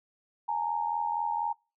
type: tone pair together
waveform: sine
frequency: 837 / 921.1 Hz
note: G#5 / A#5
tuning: +13 / -21 cents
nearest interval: major second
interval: 166 cents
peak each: -31 / -30 dBFS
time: 0.48-1.53 s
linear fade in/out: 10 ms
effects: noise-tail reverb RT60 0.3 s tail -25 dB re dry